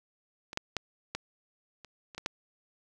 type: clicks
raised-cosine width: 0.2 ms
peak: -24 / -13 / -13 / -16 / -30 / -29 / -22 / -13 dBFS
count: 8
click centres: 0.531 / 0.574 / 0.767 / 1.15 / 1.847 / 2.148 / 2.18 / 2.261 s
effects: none